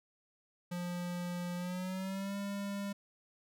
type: tone with pitch glide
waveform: square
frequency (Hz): 176.3 to 200.2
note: F3 to G3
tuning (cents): +17 to +37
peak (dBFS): -37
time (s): 0.71-2.93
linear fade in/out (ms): 10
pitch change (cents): +220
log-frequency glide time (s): 1.56-2.37
effects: none